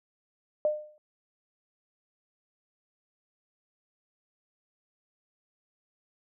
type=tone with exponential decay; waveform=sine; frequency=605 Hz; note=D#5; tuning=49 cents flat; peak=-20 dBFS; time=0.65-0.98 s; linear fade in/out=1 ms; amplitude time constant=70 ms; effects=none